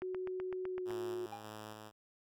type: tone with pitch glide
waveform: sine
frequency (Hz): 370 to 361.8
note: F#4 to F#4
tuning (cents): 0 to -39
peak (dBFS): -37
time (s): 0.02-1.26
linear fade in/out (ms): 2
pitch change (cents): -39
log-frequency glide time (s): 0.69-0.99
type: click train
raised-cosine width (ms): 0.5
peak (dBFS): -31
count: 8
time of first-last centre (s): 0.02-0.907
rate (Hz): 7.89
type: tone with tremolo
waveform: 5% pulse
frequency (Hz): 107.5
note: A2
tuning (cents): -40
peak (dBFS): -35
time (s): 0.85-1.92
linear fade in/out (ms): 50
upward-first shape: square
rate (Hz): 1.7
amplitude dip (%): 30
type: tone with exponential decay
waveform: triangle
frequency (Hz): 807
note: G#5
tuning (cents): -50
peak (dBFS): -38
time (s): 1.32-1.54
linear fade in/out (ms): 5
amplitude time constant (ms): 46
effects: none